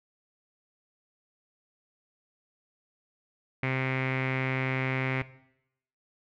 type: tone with low-pass filter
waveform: sawtooth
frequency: 131.2 Hz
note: C3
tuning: 5 cents sharp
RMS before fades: -29 dBFS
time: 3.63-5.22 s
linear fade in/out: 2 ms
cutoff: 2200 Hz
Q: 6.6
effects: noise-tail reverb RT60 0.8 s tail -18 dB re dry